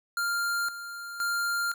square tone with tremolo, 1396.9 Hz, F6, in tune, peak -27 dBFS, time 0.17-1.74 s, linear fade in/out 2 ms, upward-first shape square, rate 0.97 Hz, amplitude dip 70%, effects none

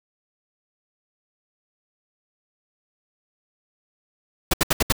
pink noise bursts, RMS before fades -18 dBFS, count 5, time 4.51-4.924 s, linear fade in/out 5 ms, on 26 ms, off 71 ms, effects none

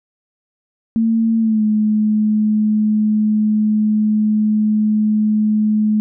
sine tone with pitch glide, 225.8 to 213.6 Hz, A3 to G#3, +45 to +49 cents, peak -12 dBFS, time 0.96-6 s, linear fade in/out 0 ms, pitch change -96 cents, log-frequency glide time 1.39-1.63 s, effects none

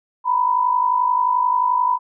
sine tone pair together, 945.6 / 997 Hz, A#5 / B5, +24 / +16 cents, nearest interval minor second, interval 92 cents, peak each -21 / -16 dBFS, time 0.24-1.99 s, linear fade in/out 50 ms, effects none

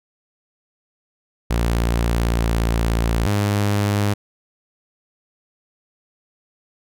sawtooth tone with pitch steps, 57.9 / 56.8 / 102.4 Hz, A#1 / A#1 / G#2, -11 / -44 / -24 cents, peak -13 dBFS, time 1.5-4.14 s, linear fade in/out 10 ms, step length 880 ms, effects none

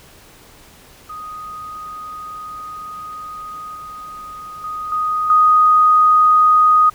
sine tone with level steps, 1244.5 Hz, D#6, in tune, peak -28 / -30 / -23 / -16 / -8 dBFS, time 1.09-6.9 s, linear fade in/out 10 ms, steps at 3.75 / 4.64 / 4.92 / 5.3 s, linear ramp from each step 2 ms, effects pink hiss -45 dBFS RMS until 6.94 s

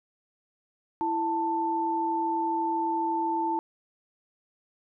sine tone pair together, 331.9 / 886 Hz, E4 / A5, +12 / +12 cents, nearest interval octave + perfect fourth, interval 1700 cents, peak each -30 / -26 dBFS, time 1.01-3.59 s, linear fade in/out 0 ms, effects none

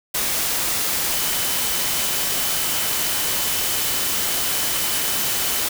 sine tone in noise, 3027 Hz, F#7, 39 cents sharp, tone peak -33 dBFS, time 1.11-5.64 s, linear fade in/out 10 ms, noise white, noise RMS -22 dBFS, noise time 0.14-5.69 s, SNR -14 dB, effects none

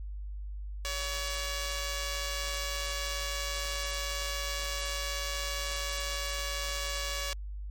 5% pulse tone with amplitude modulation, 566 Hz, C#5, 36 cents sharp, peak -19 dBFS, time 0.85-7.33 s, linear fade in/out 0 ms, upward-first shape sine, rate 157 Hz, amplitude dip 55%, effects added 50 Hz sine -36 dBFS peak until 7.7 s + MP3 64 kbps

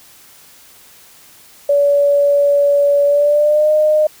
sine tone with pitch glide, 571 to 612 Hz, D5 to D#5, -49 to -29 cents, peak -9 dBFS, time 1.69-4.07 s, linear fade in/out 5 ms, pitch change +120 cents, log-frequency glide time 3.05-3.71 s, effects white hiss -44 dBFS RMS until 4.2 s

